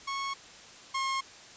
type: tone pair in turn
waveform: sawtooth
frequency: 1100 / 1074.9 Hz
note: C#6 / C6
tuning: -14 / +46 cents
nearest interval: unison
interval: 40 cents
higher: first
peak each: -28 / -25 dBFS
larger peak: second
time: 0.07-0.34 / 0.94-1.21 s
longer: neither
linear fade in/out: 10 ms
effects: white hiss -50 dBFS RMS until 1.56 s + resampled to 16000 Hz